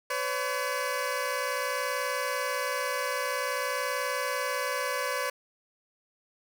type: tone pair together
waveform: 15% pulse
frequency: 506.5 / 567 Hz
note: B4 / C#5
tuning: +44 / +39 cents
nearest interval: major second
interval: 195 cents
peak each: -25 dBFS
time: 0.1-5.3 s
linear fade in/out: 5 ms
effects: none